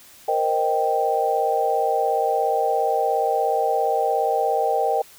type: chord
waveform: sine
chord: C minor seventh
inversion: third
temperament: equal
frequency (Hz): 466.2 / 523.3 / 622.3 / 784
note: Bb4 / C5 / Eb5 / G5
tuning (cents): 0 / 0 / 0 / 0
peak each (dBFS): -24 / -27 / -25 / -21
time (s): 0.28-5.02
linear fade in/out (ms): 5
effects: white hiss -48 dBFS RMS until 5.18 s